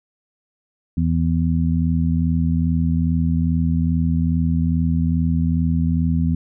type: harmonic tone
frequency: 82.41 Hz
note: E2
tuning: in tune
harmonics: 1 / 2 / 3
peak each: -20 / -19 / -22 dBFS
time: 0.97-6.35 s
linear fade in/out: 5 ms
effects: none